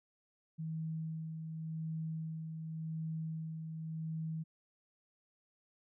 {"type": "tone with tremolo", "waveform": "sine", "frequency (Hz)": 160, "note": "D#3", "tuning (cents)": 49, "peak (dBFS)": -36, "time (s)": [0.58, 4.44], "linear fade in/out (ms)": 20, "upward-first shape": "sine", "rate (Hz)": 0.89, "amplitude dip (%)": 40, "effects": []}